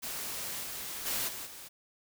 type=noise with level steps; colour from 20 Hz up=white; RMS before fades=-38 / -40 / -33 / -41 / -47 dBFS; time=0.02-1.69 s; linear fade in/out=20 ms; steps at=0.62 / 1.05 / 1.27 / 1.45 s; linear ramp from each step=20 ms; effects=none